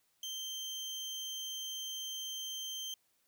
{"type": "tone", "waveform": "30% pulse", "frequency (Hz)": 3136, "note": "G7", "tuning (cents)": 0, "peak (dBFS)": -36, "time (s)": [0.23, 2.94], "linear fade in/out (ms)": 2, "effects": ["white hiss -75 dBFS RMS until 3.27 s"]}